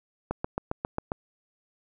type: click train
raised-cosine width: 1 ms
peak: -14 dBFS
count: 7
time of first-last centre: 0.31-1.119 s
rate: 7.42 Hz
effects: none